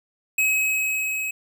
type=tone with level ramp; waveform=square; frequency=2554 Hz; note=D#7; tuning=45 cents sharp; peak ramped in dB=-18 to -26 dBFS; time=0.38-1.31 s; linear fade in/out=5 ms; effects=none